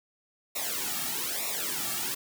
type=noise with flanger; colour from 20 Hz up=white; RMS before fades=-32 dBFS; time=0.55-2.15 s; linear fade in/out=10 ms; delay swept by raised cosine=0.63 to 2.03 ms; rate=1.1 Hz; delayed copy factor=-0.95; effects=none